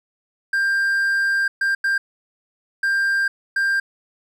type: tone bursts at uneven times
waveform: triangle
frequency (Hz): 1590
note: G6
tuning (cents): +24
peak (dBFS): -15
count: 5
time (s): 0.53-1.48 / 1.61-1.75 / 1.84-1.98 / 2.83-3.28 / 3.56-3.8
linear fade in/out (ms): 5
effects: none